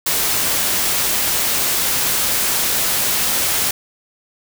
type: noise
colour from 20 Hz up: white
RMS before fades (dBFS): -18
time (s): 0.06-3.71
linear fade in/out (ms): 5
effects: none